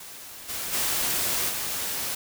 white noise with level steps, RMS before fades -42 / -32 / -26 / -30 dBFS, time 0-2.15 s, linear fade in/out 5 ms, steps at 0.48 / 0.72 / 1.48 s, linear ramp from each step 20 ms, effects none

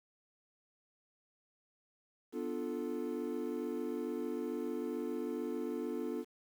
triangle chord, B half-diminished seventh, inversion none, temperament equal, 246.9 / 293.7 / 349.2 / 440 Hz, B3 / D4 / F4 / A4, 0 / 0 / 0 / 0 cents, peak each -39 / -40 / -39 / -39 dBFS, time 2.32-6.25 s, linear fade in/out 50 ms, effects 10-bit

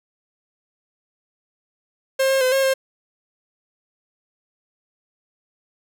45% pulse tone with pitch steps, 533 / 536 / 512 / 539 / 532 Hz, C5 / C5 / C5 / C#5 / C5, +32 / +42 / -38 / -49 / +29 cents, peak -16 dBFS, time 2.19-2.74 s, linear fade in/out 10 ms, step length 110 ms, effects none

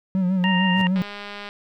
triangle tone with vibrato, 185 Hz, F#3, in tune, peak -16 dBFS, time 0.15-1.02 s, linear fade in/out 0 ms, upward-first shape sine, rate 6.6 Hz, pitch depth 61 cents each way
harmonic tone, 932 Hz, A#5, 1 cent flat, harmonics 1 / 2 / 3, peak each -25 / -25 / -25 dBFS, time 0.44-0.87 s, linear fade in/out 0 ms
sawtooth tone with exponential growth, 116.54 Hz, A#2, in tune, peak -25 dBFS, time 0.67-0.82 s, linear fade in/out 5 ms, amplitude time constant 32 ms
click train, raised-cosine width 0.3 ms, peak -19 dBFS, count 109, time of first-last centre 0.96-1.489 s, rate 204 Hz
effects none

